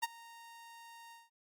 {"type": "tone with ADSR envelope", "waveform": "sawtooth", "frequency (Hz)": 927, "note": "A#5", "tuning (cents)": -10, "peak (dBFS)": -26, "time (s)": [0.02, 1.3], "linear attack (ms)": 16, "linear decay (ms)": 28, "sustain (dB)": -22, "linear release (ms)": 180, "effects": ["Opus 48 kbps"]}